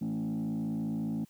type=tone with frequency modulation; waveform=sine; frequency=221.7 Hz; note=A3; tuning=13 cents sharp; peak=-28 dBFS; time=0.01-1.25 s; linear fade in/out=10 ms; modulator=54.7 Hz; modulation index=1.1; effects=tanh soft clip ceiling -29 dBFS + white hiss -66 dBFS RMS until 1.29 s